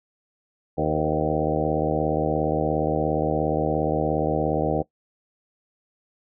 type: harmonic tone with a mistuned harmonic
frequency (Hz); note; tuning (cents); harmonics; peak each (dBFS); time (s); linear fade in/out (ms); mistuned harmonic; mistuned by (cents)
77.1; D#2; -15; 1 / 2 / 3 / 4 / 5 / 6 / 7 / 8 / 9 / 10; -33 / -28 / -32 / -28 / -31 / -27 / -29 / -30 / -32 / -30; 0.77-4.83; 20; 7; -37
effects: noise-tail reverb RT60 0.1 s tail -19 dB re dry